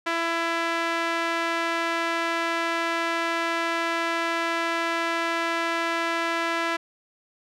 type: tone with band-pass filter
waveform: sawtooth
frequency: 334 Hz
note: E4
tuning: 23 cents sharp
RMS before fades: -26 dBFS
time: 0.06-6.77 s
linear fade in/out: 10 ms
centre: 1700 Hz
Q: 1
effects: none